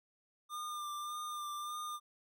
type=tone with vibrato; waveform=square; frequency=1200 Hz; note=D6; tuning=37 cents sharp; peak=-40 dBFS; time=0.49-2 s; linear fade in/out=50 ms; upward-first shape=sine; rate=1.7 Hz; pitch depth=25 cents each way; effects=none